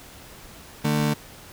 35% pulse tone pair together, 149.2 / 223.8 Hz, D3 / A3, +28 / +30 cents, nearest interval perfect fifth, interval 702 cents, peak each -21 / -22 dBFS, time 0.84-1.14 s, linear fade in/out 10 ms, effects pink hiss -45 dBFS RMS until 1.52 s

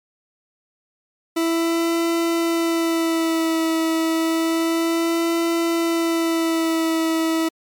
40% pulse tone with vibrato, 329.6 Hz, E4, in tune, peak -17 dBFS, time 1.36-7.49 s, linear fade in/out 10 ms, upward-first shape sine, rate 0.3 Hz, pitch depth 28 cents each way, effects MP3 96 kbps

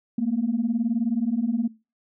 sine beating tone pair, 220 / 239 Hz, A3 / A#3, 0 / +43 cents, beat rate 19 Hz, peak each -25 / -23 dBFS, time 0.18-1.68 s, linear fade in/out 5 ms, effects noise-tail reverb RT60 0.3 s tail -21 dB re dry + tanh soft clip ceiling -14 dBFS

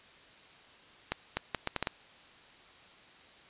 accelerating click train, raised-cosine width 0.3 ms, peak -14 dBFS, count 7, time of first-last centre 1.12-1.872 s, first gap 250 ms, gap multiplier 0.71, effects white hiss -56 dBFS RMS until 3.49 s + resampled to 8000 Hz

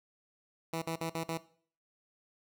10% pulse tone bursts, 163.9 Hz, E3, 10 cents flat, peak -25 dBFS, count 5, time 0.73-1.375 s, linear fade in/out 5 ms, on 89 ms, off 50 ms, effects noise-tail reverb RT60 0.5 s tail -18 dB re dry

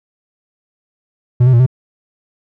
triangle tone with pitch steps, 122.9 / 129.2 / 118.3 / 128.6 Hz, B2 / C3 / A#2 / C3, -8 / -21 / +26 / -30 cents, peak -4 dBFS, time 1.4-1.664 s, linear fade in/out 10 ms, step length 66 ms, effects none

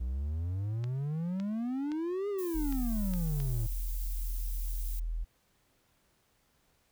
triangle exponential two-way sweep, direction up then down, 58.7 to 415.4 to 108.7 Hz, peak -29 dBFS, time 0-3.67 s, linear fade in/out 10 ms, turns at 2.29 s
clicks, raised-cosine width 0.2 ms, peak -29 dBFS, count 6, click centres 0.841 / 1.4 / 1.918 / 2.725 / 3.137 / 3.402 s
violet noise, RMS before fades -45 dBFS, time 2.38-5 s, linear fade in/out 10 ms
sine tone, 41.2 Hz, E1, in tune, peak -31 dBFS, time 2.54-5.25 s, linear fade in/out 20 ms
effects pink hiss -71 dBFS RMS until 6.91 s

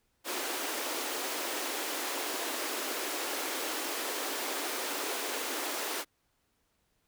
pink high-pass noise, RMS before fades -35 dBFS, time 0.24-6.05 s, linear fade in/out 50 ms, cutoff 280 Hz, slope 48 dB/octave, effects pink hiss -75 dBFS RMS until 7.07 s

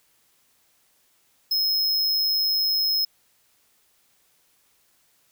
square tone with amplitude modulation, 5150 Hz, E8, 41 cents flat, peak -19 dBFS, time 1.51-3.05 s, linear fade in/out 5 ms, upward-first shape sine, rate 181 Hz, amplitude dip 35%, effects white hiss -64 dBFS RMS until 5.31 s

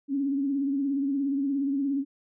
sine tone with vibrato, 277.2 Hz, C#4, in tune, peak -24 dBFS, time 0.08-2.05 s, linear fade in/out 50 ms, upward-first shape sine, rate 17 Hz, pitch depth 60 cents each way, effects none

